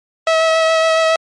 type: tone with vibrato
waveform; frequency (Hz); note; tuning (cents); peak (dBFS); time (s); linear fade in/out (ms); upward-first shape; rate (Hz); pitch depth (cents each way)
sawtooth; 646; E5; -35; -7; 0.27-1.16; 2; sine; 7.2; 13
effects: low-pass 5000 Hz 12 dB/octave + MP3 48 kbps